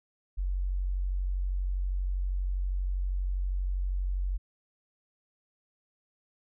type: tone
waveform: sine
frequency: 46.25 Hz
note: F#1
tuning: in tune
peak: -27 dBFS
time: 0.37-4.38 s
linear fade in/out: 20 ms
effects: none